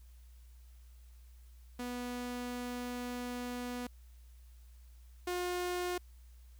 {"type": "tone pair in turn", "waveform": "sawtooth", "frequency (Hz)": [245.5, 357.3], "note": ["B3", "F4"], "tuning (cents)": [-10, 40], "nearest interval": "tritone", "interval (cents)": 650, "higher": "second", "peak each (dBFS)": [-34, -30], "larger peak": "second", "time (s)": [[1.79, 3.87], [5.27, 5.98]], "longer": "first", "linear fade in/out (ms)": 5, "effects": ["added 60 Hz sine -53 dBFS peak until 6.59 s", "white hiss -70 dBFS RMS until 6.59 s"]}